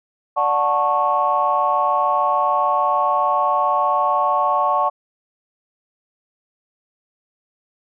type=chord; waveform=sine; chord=D major seventh; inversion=none; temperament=just; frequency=587.3 / 734.2 / 881 / 1101.2 Hz; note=D5 / F#5 / A5 / C#6; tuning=0 / -14 / +2 / -12 cents; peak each=-23 / -21 / -21 / -18 dBFS; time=0.36-4.9 s; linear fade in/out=20 ms; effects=tanh soft clip ceiling -5 dBFS